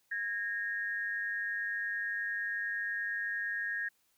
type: tone pair together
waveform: sine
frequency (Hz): 1642.4 / 1851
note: G#6 / A#6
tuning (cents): -20 / -13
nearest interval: major second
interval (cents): 207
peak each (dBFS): -35 / -36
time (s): 0.11-3.89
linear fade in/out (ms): 10
effects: white hiss -73 dBFS RMS until 4.17 s